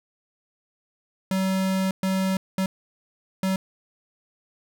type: tone bursts at uneven times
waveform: square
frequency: 190 Hz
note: F#3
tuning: 46 cents sharp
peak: -22 dBFS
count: 4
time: 1.31-1.91 / 2.03-2.37 / 2.58-2.66 / 3.43-3.56 s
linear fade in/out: 2 ms
effects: none